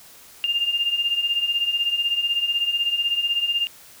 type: beating tone pair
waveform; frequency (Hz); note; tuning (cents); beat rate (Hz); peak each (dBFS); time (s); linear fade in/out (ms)
sine; 2794 / 2810; F7 / F7; 0 / +10; 16; -26 / -21; 0.44-3.67; 0
effects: white hiss -47 dBFS RMS until 4 s